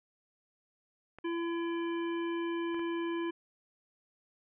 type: clicks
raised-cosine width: 0.5 ms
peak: -33 dBFS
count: 3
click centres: 1.186 / 2.745 / 2.794 s
type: harmonic tone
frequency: 337.6 Hz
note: E4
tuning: 41 cents sharp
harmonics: 1 / 3 / 5 / 7 / 9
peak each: -32 / -42 / -46 / -49 / -51 dBFS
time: 1.24-3.31 s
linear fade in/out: 10 ms
effects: none